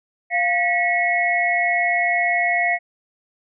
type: tone cluster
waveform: sine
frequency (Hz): 699 / 1932 / 2190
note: F5 / B6 / C#7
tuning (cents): +1 / -39 / -22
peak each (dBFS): -21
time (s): 0.3-2.79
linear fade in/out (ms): 50
effects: none